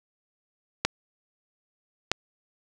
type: clicks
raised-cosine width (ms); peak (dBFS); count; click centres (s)
0.2; -4; 2; 0.85 / 2.116
effects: none